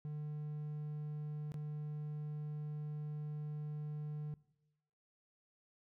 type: tone with dropouts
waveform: triangle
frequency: 150 Hz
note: D3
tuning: 37 cents sharp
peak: -38 dBFS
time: 0.05-4.34 s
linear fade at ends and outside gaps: 0 ms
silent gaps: 1.519-1.542 s
effects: noise-tail reverb RT60 0.9 s tail -20 dB re dry